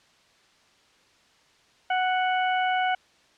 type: harmonic tone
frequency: 740 Hz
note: F#5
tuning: in tune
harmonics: 1 / 2 / 3 / 4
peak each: -23 / -29 / -33 / -35 dBFS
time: 1.9-2.95 s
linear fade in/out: 5 ms
effects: white hiss -60 dBFS RMS until 3.37 s + low-pass 5000 Hz 12 dB/octave